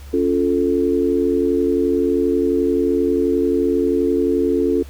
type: chord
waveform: sine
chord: Db augmented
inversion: none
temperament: equal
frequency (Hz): 277.2 / 349.2 / 440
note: Db4 / F4 / A4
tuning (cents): 0 / 0 / 0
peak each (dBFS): -19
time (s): 0.13-4.83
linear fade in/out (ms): 10
effects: added 70 Hz sine -34 dBFS peak until 4.89 s + pink hiss -46 dBFS RMS until 4.89 s